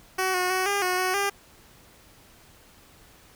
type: tone with pitch steps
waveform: 10% pulse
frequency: 375.4 / 363.7 / 373.1 / 403 / 364.6 / 370.2 / 400.5 Hz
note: F#4 / F#4 / F#4 / G4 / F#4 / F#4 / G4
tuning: +25 / -30 / +14 / +48 / -25 / +1 / +37 cents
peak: -15 dBFS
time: 0.18-1.3 s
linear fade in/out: 10 ms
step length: 160 ms
effects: pink hiss -54 dBFS RMS until 3.35 s